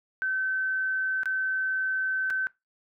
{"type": "tone with dropouts", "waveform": "sine", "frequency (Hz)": 1534, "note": "G6", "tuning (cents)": -38, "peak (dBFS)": -25, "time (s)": [0.22, 2.47], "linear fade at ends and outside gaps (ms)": 0, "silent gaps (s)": [[1.233, 1.257], [2.301, 2.305]], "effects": ["noise-tail reverb RT60 0.2 s tail -20 dB re dry"]}